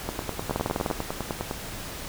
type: two click trains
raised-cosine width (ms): 1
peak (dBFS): -11 / -14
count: 9 / 15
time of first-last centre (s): 0.51-0.912 / 0.09-1.511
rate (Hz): 19.9 / 9.85
effects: pink hiss -37 dBFS RMS until 2.08 s